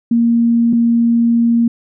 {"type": "tone pair in turn", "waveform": "sine", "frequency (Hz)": [233.5, 233.5], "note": ["A#3", "A#3"], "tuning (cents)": [3, 3], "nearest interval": "unison", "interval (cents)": 0, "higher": "neither", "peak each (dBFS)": -9, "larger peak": "neither", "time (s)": [[0.11, 0.73], [0.73, 1.68]], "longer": "second", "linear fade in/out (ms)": 5, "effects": []}